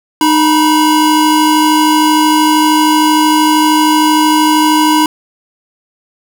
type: tone pair together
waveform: square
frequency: 307 / 974 Hz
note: D#4 / B5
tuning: -23 / -24 cents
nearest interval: octave + minor sixth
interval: 1999 cents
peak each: -10 / -11 dBFS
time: 0.21-5.06 s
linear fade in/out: 2 ms
effects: none